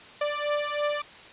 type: beating tone pair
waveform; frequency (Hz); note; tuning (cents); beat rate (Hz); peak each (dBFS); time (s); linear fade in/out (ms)
sawtooth; 587.3 / 590.4; D5 / D5; 0 / +9; 3.1; -25; 0.21-1.02; 5
effects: white hiss -47 dBFS RMS until 1.32 s + resampled to 8000 Hz